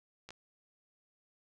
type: clicks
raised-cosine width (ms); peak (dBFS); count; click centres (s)
0.2; -30; 2; 0.29 / 0.306
effects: none